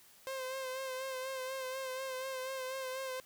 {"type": "tone with vibrato", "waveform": "sawtooth", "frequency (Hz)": 523.3, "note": "C5", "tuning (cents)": 0, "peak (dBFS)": -34, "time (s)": [0.27, 3.2], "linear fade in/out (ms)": 0, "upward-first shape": "sine", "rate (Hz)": 4.1, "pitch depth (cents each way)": 36, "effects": ["white hiss -61 dBFS RMS until 3.25 s"]}